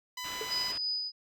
10% pulse tone, 1000 Hz, B5, 21 cents sharp, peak -28 dBFS, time 0.17-0.72 s, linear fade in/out 5 ms
white low-pass noise, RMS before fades -45 dBFS, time 0.24-0.78 s, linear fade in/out 5 ms, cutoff 3200 Hz, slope 12 dB/octave
sine tone with exponential decay, 437.8 Hz, A4, 9 cents flat, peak -31 dBFS, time 0.41-0.49 s, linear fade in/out 2 ms, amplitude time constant 17 ms
sine tone with tremolo, 4978 Hz, D#8, in tune, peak -29 dBFS, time 0.48-1.12 s, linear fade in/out 50 ms, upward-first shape sine, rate 3 Hz, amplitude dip 40%
effects none

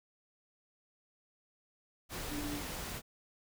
sine tone in noise, 293.3 Hz, D4, 2 cents flat, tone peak -38 dBFS, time 2.29-2.62 s, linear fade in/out 50 ms, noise pink, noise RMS -41 dBFS, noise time 2.09-3.02 s, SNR 0 dB, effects none

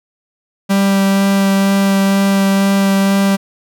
45% pulse tone with vibrato, 196.1 Hz, G3, 1 cent sharp, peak -10 dBFS, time 0.69-3.37 s, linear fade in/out 20 ms, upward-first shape sine, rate 2.1 Hz, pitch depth 8 cents each way, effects none

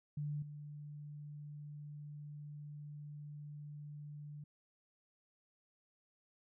sine tone with level steps, 147.5 Hz, D3, 8 cents sharp, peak -37 / -46 dBFS, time 0.17-4.44 s, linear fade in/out 5 ms, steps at 0.42 s, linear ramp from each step 5 ms, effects none

